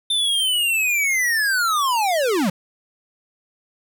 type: linear sweep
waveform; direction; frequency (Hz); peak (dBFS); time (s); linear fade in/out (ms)
square; down; 3589 to 163.6; -18; 0.1-2.5; 5
effects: none